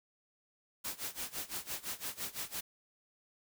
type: noise with tremolo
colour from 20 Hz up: white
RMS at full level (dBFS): -38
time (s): 0.84-2.61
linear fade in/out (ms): 10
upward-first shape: sine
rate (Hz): 5.9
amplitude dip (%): 90
effects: none